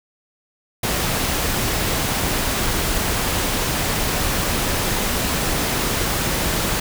pink noise, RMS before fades -21 dBFS, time 0.83-6.8 s, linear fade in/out 5 ms, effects none

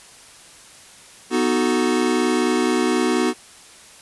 square chord, B dominant seventh, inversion none, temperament equal, 246.9 / 311.1 / 370 / 440 Hz, B3 / D#4 / F#4 / A4, 0 / 0 / 0 / 0 cents, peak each -22 / -24 / -22 / -28 dBFS, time 1.3-3.34 s, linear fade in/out 50 ms, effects white hiss -45 dBFS RMS until 4.01 s + resampled to 24000 Hz

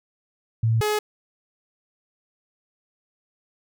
sine / sawtooth tone pair in turn, 113 / 422.5 Hz, A2 / G#4, +47 / +30 cents, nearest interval octave + major seventh, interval 2283 cents, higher second, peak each -17 dBFS, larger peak neither, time 0.63-0.81 / 0.81-0.99 s, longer neither, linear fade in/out 5 ms, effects none

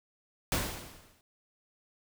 pink noise with exponential decay, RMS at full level -28 dBFS, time 0.52-1.21 s, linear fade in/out 1 ms, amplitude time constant 150 ms, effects none

